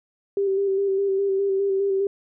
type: tone with vibrato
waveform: sine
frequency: 392 Hz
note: G4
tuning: in tune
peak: -19 dBFS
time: 0.37-2.07 s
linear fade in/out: 2 ms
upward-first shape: square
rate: 4.9 Hz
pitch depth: 25 cents each way
effects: none